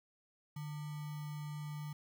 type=tone with sample-and-hold; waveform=sine; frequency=149.3 Hz; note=D3; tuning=29 cents sharp; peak=-40 dBFS; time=0.56-1.93 s; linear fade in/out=5 ms; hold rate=1050 Hz; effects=none